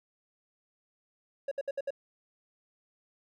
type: tone bursts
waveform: triangle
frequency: 554.4 Hz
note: C#5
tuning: in tune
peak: -28 dBFS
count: 5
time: 1.48-1.906 s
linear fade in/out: 5 ms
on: 34 ms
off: 64 ms
effects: none